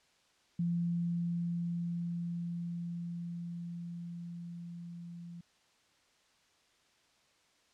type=tone with level ramp; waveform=sine; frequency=171.6 Hz; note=F3; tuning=30 cents flat; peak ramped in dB=-29 to -44 dBFS; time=0.59-5.41 s; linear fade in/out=5 ms; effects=white hiss -69 dBFS RMS until 7.73 s + low-pass 6000 Hz 12 dB/octave